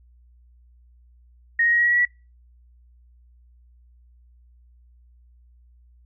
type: tone with pitch steps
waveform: sine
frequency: 1864.7 / 1877.7 / 1890.7 / 1903.9 / 1917.1 / 1930.5 / 1943.9 Hz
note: A#6 / A#6 / A#6 / A#6 / A#6 / B6 / B6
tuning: 0 / +12 / +24 / +36 / +48 / -40 / -28 cents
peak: -16 dBFS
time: 1.59-2.052 s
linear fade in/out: 5 ms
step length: 66 ms
effects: noise-tail reverb RT60 0.3 s tail -25 dB re dry + added 60 Hz sine -51 dBFS peak until 6.05 s